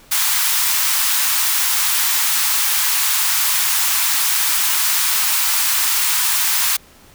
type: high-pass noise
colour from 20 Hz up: white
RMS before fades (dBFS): -17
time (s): 0.11-6.77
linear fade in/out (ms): 10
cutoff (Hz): 840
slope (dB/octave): 48
effects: pink hiss -47 dBFS RMS until 7.14 s